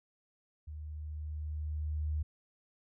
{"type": "tone with level ramp", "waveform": "sine", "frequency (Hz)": 76.2, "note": "D#2", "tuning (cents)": -36, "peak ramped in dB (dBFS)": [-41, -30], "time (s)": [0.67, 2.23], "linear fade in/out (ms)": 10, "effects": []}